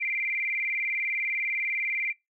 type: tone with vibrato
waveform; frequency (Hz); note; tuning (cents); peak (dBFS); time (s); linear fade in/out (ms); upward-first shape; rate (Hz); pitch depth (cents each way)
sine; 2217; C#7; 0; -26; 0-2.13; 20; square; 20; 110
effects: noise-tail reverb RT60 0.2 s tail -24 dB re dry